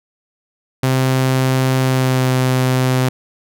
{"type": "tone with pitch glide", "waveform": "sawtooth", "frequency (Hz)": [130.7, 128.68], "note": ["C3", "C3"], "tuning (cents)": [-1, -28], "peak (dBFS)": -9, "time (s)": [0.83, 3.09], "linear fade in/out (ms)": 5, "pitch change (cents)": -27, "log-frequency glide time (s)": [1.79, 2.35], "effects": []}